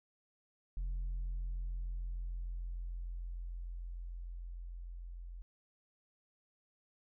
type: tone with level ramp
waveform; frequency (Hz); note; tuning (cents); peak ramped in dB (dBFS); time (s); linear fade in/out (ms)
sine; 43.34; F1; -12; -32 to -44; 0.77-5.42; 0
effects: tanh soft clip ceiling -34 dBFS